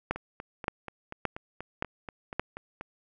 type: two click trains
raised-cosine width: 0.5 ms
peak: -23 / -12 dBFS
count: 12 / 5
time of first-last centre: 0.16-2.811 / 0.11-2.396 s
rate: 4.15 / 1.75 Hz
effects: none